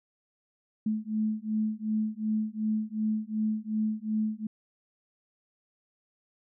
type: beating tone pair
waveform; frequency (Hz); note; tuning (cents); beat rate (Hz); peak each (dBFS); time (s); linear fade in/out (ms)
sine; 214.9 / 217.6; A3 / A3; -41 / -19; 2.7; -30; 0.86-4.47; 5
effects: none